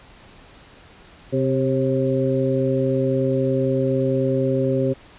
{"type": "harmonic tone with a mistuned harmonic", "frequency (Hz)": 131, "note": "C3", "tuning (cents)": 2, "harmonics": [1, 2, 3, 4], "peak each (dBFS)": [-23, -23, -23, -23], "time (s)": [1.32, 4.94], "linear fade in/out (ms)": 20, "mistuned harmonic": 4, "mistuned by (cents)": 42, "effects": ["pink hiss -47 dBFS RMS until 5.18 s", "resampled to 8000 Hz"]}